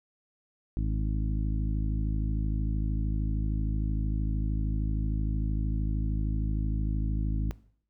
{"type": "harmonic tone with a mistuned harmonic", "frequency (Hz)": 53.1, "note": "G#1", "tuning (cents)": 39, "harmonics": [1, 2, 3, 4, 5, 6], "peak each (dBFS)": [-27, -33, -37, -39, -41, -43], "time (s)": [0.77, 7.51], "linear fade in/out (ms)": 0, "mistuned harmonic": 6, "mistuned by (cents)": -16, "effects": ["noise-tail reverb RT60 0.6 s tail -20 dB re dry"]}